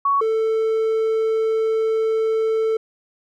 sine / triangle tone pair in turn, 1117 / 443.3 Hz, C#6 / A4, +13 / +13 cents, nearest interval octave + major third, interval 1600 cents, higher first, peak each -15 dBFS, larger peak neither, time 0.05-0.21 / 0.21-2.77 s, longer second, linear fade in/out 5 ms, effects none

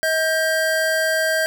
square tone pair together, 638 / 1586.9 Hz, D#5 / G6, +43 / +21 cents, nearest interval octave + major third, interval 1578 cents, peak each -21 dBFS, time 0.03-1.46 s, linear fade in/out 0 ms, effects none

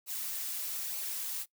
blue noise with flanger, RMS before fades -37 dBFS, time 0.06-1.46 s, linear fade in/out 50 ms, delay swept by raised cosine 0.56 to 6.46 ms, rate 1.1 Hz, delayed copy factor -0.5, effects noise-tail reverb RT60 0.1 s tail -20 dB re dry

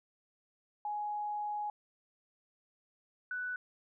sine tone pair in turn, 835 / 1487.8 Hz, G#5 / F#6, +9 / +9 cents, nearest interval minor seventh, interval 1000 cents, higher second, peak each -34 / -35 dBFS, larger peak first, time 0.85-1.7 / 3.31-3.56 s, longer first, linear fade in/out 2 ms, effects none

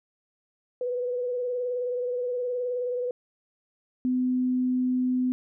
sine tone with vibrato, 493.9 Hz, B4, in tune, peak -26 dBFS, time 0.81-3.11 s, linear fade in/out 2 ms, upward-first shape triangle, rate 19 Hz, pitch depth 41 cents each way
sine tone, 253 Hz, B3, 42 cents sharp, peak -22 dBFS, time 4.05-5.32 s, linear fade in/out 0 ms
effects none

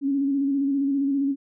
sine tone with vibrato, 277.2 Hz, C#4, in tune, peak -20 dBFS, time 0.01-1.36 s, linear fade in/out 50 ms, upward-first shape square, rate 15 Hz, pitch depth 33 cents each way, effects none

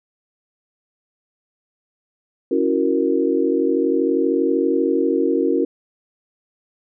sine chord, F# dominant seventh, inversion second, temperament equal, 277.2 / 329.6 / 370 / 466.2 Hz, C#4 / E4 / F#4 / A#4, 0 / 0 / 0 / 0 cents, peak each -21 dBFS, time 2.51-5.65 s, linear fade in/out 5 ms, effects none

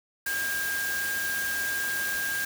sine tone in noise, 1610 Hz, G6, 46 cents sharp, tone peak -28 dBFS, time 0.26-2.45 s, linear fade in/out 5 ms, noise white, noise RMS -34 dBFS, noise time 0.26-2.45 s, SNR +3 dB, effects none

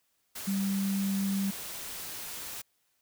sine tone in noise, 196 Hz, G3, in tune, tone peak -27 dBFS, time 0.47-1.51 s, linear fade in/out 10 ms, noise white, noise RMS -40 dBFS, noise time 0.35-2.62 s, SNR +10 dB, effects white hiss -74 dBFS RMS until 3.01 s

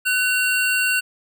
square tone pair together, 1498.1 / 2757 Hz, F#6 / F7, +21 / -23 cents, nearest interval major seventh, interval 1056 cents, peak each -21 dBFS, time 0.05-1.01 s, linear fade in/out 20 ms, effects none

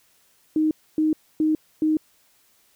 sine tone bursts, 311.1 Hz, D#4, in tune, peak -17 dBFS, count 4, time 0.56-1.97 s, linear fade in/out 2 ms, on 150 ms, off 270 ms, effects white hiss -61 dBFS RMS until 2.75 s

